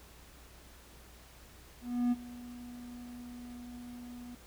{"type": "tone with ADSR envelope", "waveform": "triangle", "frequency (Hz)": 243.2, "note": "B3", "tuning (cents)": -26, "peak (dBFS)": -23, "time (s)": [1.81, 4.35], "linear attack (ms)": 310, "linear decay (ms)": 28, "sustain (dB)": -19, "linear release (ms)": 3, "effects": ["added 60 Hz sine -57 dBFS peak until 4.46 s", "pink hiss -57 dBFS RMS until 4.46 s"]}